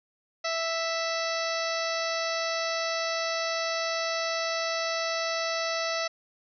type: harmonic tone with a mistuned harmonic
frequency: 659.3 Hz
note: E5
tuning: in tune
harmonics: 1 / 2 / 3 / 4 / 5 / 6 / 7 / 8 / 9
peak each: -31 / -34 / -35 / -38 / -45 / -38 / -39 / -37 / -41 dBFS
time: 0.44-6.08 s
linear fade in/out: 10 ms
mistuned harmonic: 7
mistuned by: -34 cents
effects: none